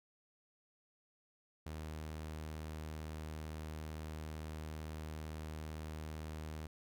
sawtooth tone, 77.78 Hz, D#2, in tune, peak -39 dBFS, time 1.66-6.67 s, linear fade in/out 5 ms, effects none

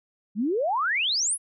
sine exponential sweep, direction up, 190 to 11175 Hz, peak -22 dBFS, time 0.35-1.38 s, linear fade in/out 50 ms, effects none

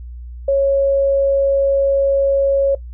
sine tone, 551 Hz, C#5, 11 cents flat, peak -11 dBFS, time 0.48-2.75 s, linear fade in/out 5 ms, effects noise-tail reverb RT60 0.1 s tail -19 dB re dry + added 60 Hz sine -29 dBFS peak until 2.93 s

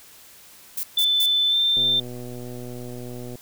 violet noise bursts, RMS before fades -27 dBFS, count 3, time 0.77-1.262 s, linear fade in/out 5 ms, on 64 ms, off 150 ms
sine tone with pitch glide, 3520 to 3575 Hz, A7 to A7, 0 to +27 cents, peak -17 dBFS, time 0.97-2 s, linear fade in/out 5 ms, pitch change +27 cents, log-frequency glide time 1.49-1.56 s
click train, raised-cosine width 2 ms, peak -24 dBFS, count 196, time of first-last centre 1.77-3.355 s, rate 123 Hz
effects white hiss -48 dBFS RMS until 3.41 s

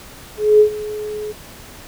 sine tone with ADSR envelope, 423.6 Hz, G#4, 34 cents sharp, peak -5 dBFS, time 0.37-1.33 s, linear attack 230 ms, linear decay 94 ms, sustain -18 dB, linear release 23 ms, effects pink hiss -39 dBFS RMS until 1.87 s

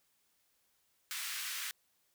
pink high-pass noise, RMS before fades -40 dBFS, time 1.11-1.71 s, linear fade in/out 0 ms, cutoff 1500 Hz, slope 24 dB/octave, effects white hiss -75 dBFS RMS until 2.14 s

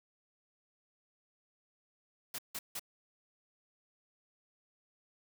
white noise bursts, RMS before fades -40 dBFS, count 3, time 2.34-2.795 s, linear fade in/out 5 ms, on 45 ms, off 160 ms, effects none

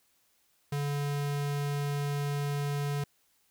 square tone, 143.6 Hz, D3, 39 cents flat, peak -30 dBFS, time 0.72-3.04 s, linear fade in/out 5 ms, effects white hiss -70 dBFS RMS until 3.5 s

